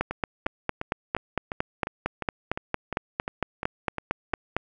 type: two click trains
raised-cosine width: 0.5 ms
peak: -15 / -9 dBFS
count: 13 / 21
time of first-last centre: 0.11-4.335 / 0.01-4.566 s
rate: 2.84 / 4.39 Hz
effects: none